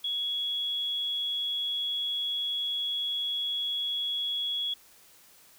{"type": "tone", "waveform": "sine", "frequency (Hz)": 3350, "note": "G#7", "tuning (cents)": 14, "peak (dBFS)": -28, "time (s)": [0.04, 4.74], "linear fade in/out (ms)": 5, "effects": ["white hiss -57 dBFS RMS until 5.58 s"]}